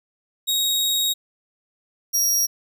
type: tone pair in turn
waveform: sawtooth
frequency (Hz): 3776 / 5658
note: A#7 / F8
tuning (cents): +22 / +22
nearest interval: perfect fifth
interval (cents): 700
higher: second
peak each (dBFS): -16 / -15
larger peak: second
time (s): 0.47-1.14 / 2.13-2.47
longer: first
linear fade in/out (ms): 20
effects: none